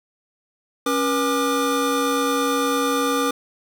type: tone cluster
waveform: square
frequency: 276 / 482.9 / 1193 Hz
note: C#4 / B4 / D6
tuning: -7 / -39 / +27 cents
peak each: -24 dBFS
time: 0.86-3.31 s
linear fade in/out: 5 ms
effects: none